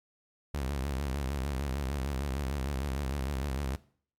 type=tone with vibrato; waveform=sawtooth; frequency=68.6 Hz; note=C#2; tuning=17 cents flat; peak=-27 dBFS; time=0.54-3.76 s; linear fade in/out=0 ms; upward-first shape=sine; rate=6.6 Hz; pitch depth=120 cents each way; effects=noise-tail reverb RT60 0.5 s tail -19 dB re dry + MP3 96 kbps